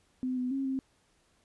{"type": "tone with pitch steps", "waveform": "sine", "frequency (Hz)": [255.5, 250.8, 271, 265.4], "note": ["C4", "B3", "C#4", "C4"], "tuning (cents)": [-41, 27, -39, 25], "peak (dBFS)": -29, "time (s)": [0.23, 0.79], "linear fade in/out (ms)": 0, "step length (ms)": 140, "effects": ["pink hiss -69 dBFS RMS until 1.44 s", "resampled to 24000 Hz"]}